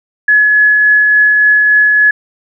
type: tone with tremolo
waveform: sine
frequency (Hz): 1698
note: G#6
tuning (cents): +38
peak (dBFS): -4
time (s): 0.28-2.11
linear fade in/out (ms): 5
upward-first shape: triangle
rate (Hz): 3.5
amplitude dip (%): 25
effects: none